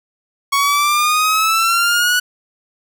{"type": "exponential sweep", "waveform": "sawtooth", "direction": "up", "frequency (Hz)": [1108.7, 1480], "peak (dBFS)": -9, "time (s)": [0.52, 2.2], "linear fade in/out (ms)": 10, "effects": []}